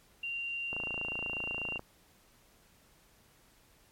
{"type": "tone", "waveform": "sine", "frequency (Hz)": 2771, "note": "F7", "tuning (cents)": -14, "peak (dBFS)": -34, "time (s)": [0.23, 1.78], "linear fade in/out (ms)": 5}
{"type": "click train", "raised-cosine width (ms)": 1, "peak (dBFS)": -27, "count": 31, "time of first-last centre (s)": [0.73, 1.794], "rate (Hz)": 28.2}
{"effects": ["pink hiss -64 dBFS RMS until 3.91 s", "MP3 64 kbps"]}